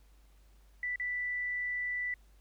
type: tone with dropouts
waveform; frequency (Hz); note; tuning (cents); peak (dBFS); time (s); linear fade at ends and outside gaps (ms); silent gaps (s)
sine; 1975.5; B6; 0; -32; 0.83-2.14; 2; 0.959-0.998
effects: added 50 Hz sine -58 dBFS peak until 2.4 s + pink hiss -70 dBFS RMS until 2.4 s